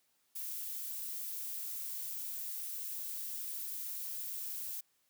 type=noise; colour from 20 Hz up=violet; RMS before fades=-41 dBFS; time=0.35-4.81 s; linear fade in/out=10 ms; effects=white hiss -75 dBFS RMS until 5.09 s + high-pass 100 Hz 12 dB/octave